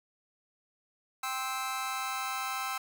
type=chord; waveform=sawtooth; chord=C major; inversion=second; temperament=just; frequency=784.9 / 1046.5 / 1308.1 Hz; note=G5 / C6 / E6; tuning=+2 / 0 / -14 cents; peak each=-34 / -34 / -32 dBFS; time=1.23-2.78 s; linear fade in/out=5 ms; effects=10-bit